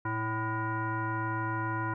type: tone with frequency modulation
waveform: sine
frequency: 554.4 Hz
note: C#5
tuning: in tune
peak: -29 dBFS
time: 0.05-1.94 s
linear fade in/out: 5 ms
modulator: 441 Hz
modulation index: 2.2
effects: none